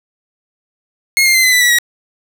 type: tone with pitch steps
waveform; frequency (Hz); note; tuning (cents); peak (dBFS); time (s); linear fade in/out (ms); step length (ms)
sawtooth; 2155 / 2112 / 2070 / 2028 / 1987.6 / 1947.8 / 1908.8; C#7 / C7 / C7 / B6 / B6 / B6 / A#6; -49 / +16 / -19 / +45 / +11 / -24 / +41; -5; 1.17-1.786; 0; 88
effects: none